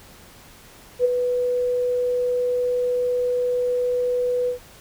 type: tone with ADSR envelope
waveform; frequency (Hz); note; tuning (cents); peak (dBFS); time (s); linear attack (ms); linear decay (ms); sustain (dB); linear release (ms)
sine; 493.9; B4; 0; -12; 0.99-4.59; 59; 15; -7; 110
effects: pink hiss -47 dBFS RMS until 4.8 s